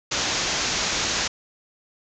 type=low-pass noise; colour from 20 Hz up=white; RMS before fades=-25 dBFS; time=0.11-1.28 s; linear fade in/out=10 ms; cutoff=7000 Hz; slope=96 dB/octave; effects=none